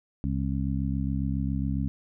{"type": "harmonic tone", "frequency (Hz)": 67.3, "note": "C2", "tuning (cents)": 49, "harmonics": [1, 2, 3, 4], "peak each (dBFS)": [-30, -30, -31, -33], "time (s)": [0.24, 1.88], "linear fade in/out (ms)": 0, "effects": []}